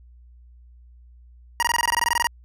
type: tone bursts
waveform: 25% pulse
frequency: 949 Hz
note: A#5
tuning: 31 cents sharp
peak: -14 dBFS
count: 15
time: 1.6-2.27 s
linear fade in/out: 0 ms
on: 26 ms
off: 20 ms
effects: added 60 Hz sine -46 dBFS peak until 2.44 s + resampled to 32000 Hz